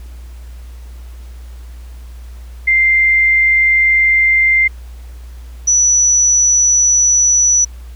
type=tone pair in turn; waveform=sine; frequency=2093 / 5920 Hz; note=C7 / F#8; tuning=0 / 0 cents; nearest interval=octave + tritone; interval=1800 cents; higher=second; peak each=-8 dBFS; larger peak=neither; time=2.67-4.68 / 5.67-7.65 s; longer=first; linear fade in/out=10 ms; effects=added 60 Hz sine -29 dBFS peak until 7.95 s + pink hiss -47 dBFS RMS until 7.95 s